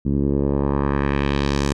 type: tone with low-pass filter sweep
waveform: 10% pulse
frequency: 70.1 Hz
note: C#2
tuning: 20 cents sharp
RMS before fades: -20 dBFS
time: 0.05-1.73 s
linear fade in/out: 10 ms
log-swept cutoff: 230 to 7800 Hz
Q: 1.4
effects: none